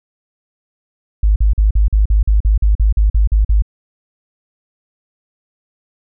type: tone bursts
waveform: sine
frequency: 51.91 Hz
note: G#1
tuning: in tune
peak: -8 dBFS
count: 14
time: 1.23-3.622 s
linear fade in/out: 5 ms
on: 130 ms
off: 44 ms
effects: none